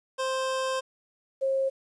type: tone pair in turn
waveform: 25% pulse / sine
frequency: 524 / 536.9 Hz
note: C5 / C5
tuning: +2 / +45 cents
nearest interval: unison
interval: 43 cents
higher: second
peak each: -23 dBFS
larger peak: neither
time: 0.18-0.81 / 1.41-1.7 s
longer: first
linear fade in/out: 20 ms
effects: resampled to 22050 Hz + 10-bit